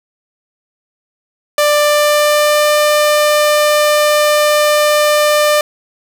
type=tone with pitch glide; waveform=sawtooth; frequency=592 to 597.5 Hz; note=D5 to D5; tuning=+14 to +30 cents; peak=-5 dBFS; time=1.58-5.61 s; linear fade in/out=2 ms; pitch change=+16 cents; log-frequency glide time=1.81-2.74 s; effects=none